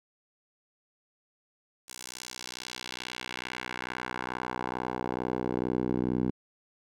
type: tone with band-pass filter sweep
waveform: 10% pulse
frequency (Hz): 62.3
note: B1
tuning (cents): +16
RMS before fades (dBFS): -34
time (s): 1.88-6.31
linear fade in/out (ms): 5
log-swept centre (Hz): 8300 to 250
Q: 1.2
effects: none